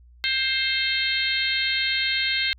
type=harmonic tone; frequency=528 Hz; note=C5; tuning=16 cents sharp; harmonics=3 / 4 / 5 / 6 / 7 / 8; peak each=-30 / -26 / -31 / -29 / -29 / -28 dBFS; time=0.24-2.53 s; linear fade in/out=0 ms; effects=added 60 Hz sine -48 dBFS peak until 2.58 s